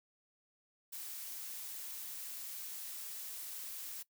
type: noise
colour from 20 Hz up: blue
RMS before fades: -45 dBFS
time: 0.92-4.03 s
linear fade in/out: 10 ms
effects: noise-tail reverb RT60 0.1 s tail -19 dB re dry